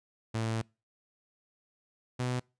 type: tone pair in turn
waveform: sawtooth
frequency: 112.4 / 125.08 Hz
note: A2 / B2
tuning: +37 / +22 cents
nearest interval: major second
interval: 185 cents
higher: second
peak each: -26 dBFS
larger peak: neither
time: 0.34-0.62 / 2.19-2.4 s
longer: first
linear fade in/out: 10 ms
effects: noise-tail reverb RT60 0.3 s tail -26 dB re dry + resampled to 22050 Hz